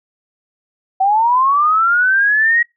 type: linear sweep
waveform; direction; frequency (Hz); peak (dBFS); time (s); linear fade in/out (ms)
sine; up; 751 to 1908; -10; 1-2.63; 10
effects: noise-tail reverb RT60 0.2 s tail -26 dB re dry